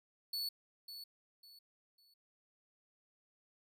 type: tone with echo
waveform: 45% pulse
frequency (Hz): 4435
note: C#8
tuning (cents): 0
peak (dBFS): -36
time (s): 0.33-0.49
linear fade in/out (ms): 5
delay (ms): 550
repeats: 3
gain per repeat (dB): -10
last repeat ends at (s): 2.14
effects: none